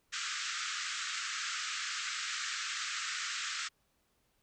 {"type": "band-pass noise", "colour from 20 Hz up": "pink", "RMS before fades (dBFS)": -38, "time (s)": [0.12, 3.69], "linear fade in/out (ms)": 20, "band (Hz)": [1200, 7800], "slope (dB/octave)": 96, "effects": ["pink hiss -75 dBFS RMS until 4.42 s"]}